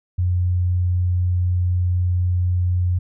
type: tone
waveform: sine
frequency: 89.6 Hz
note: F2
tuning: 45 cents sharp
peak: -16 dBFS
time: 0.18-2.99 s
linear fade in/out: 10 ms
effects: none